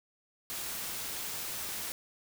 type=noise; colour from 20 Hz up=white; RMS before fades=-38 dBFS; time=0.5-1.92 s; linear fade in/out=0 ms; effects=none